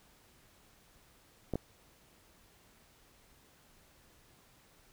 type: clicks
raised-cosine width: 2 ms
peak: -20 dBFS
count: 2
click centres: 1.537 / 1.556 s
effects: pink hiss -64 dBFS RMS until 4.92 s